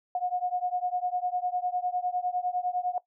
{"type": "beating tone pair", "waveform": "sine", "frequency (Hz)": [718, 727.9], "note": ["F5", "F#5"], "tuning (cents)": [48, -29], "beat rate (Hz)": 9.9, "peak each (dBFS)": -30, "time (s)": [0.15, 2.98], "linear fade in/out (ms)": 2, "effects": ["noise-tail reverb RT60 0.1 s tail -18 dB re dry"]}